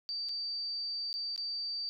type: tone with dropouts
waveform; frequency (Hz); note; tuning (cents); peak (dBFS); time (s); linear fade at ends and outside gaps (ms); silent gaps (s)
sine; 4636; D8; -23; -34; 0.09-1.89; 0; 0.287-0.292 / 1.129-1.14 / 1.361-1.378
effects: none